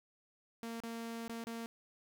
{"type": "tone with dropouts", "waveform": "sawtooth", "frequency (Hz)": 230, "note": "A#3", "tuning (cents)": -23, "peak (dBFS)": -37, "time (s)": [0.63, 1.66], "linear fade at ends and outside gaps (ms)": 0, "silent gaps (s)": [[0.802, 0.836], [1.28, 1.295], [1.44, 1.469]], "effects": []}